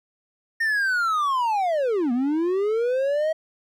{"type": "linear two-way sweep", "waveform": "triangle", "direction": "down then up", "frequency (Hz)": [1839, 233.1, 643], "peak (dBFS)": -18, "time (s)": [0.6, 3.33], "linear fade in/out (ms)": 10, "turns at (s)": 2.12, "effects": []}